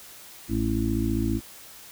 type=harmonic tone; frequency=55 Hz; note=A1; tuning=in tune; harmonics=1 / 2 / 4 / 5 / 6; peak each=-29 / -29 / -29 / -29 / -29 dBFS; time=0.48-1.41 s; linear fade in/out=50 ms; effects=white hiss -46 dBFS RMS until 1.91 s